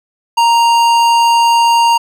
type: tone with tanh clipping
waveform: sine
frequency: 932.3 Hz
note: A#5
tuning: in tune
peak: -9 dBFS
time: 0.37-1.98 s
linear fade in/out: 10 ms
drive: 17 dB
effects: none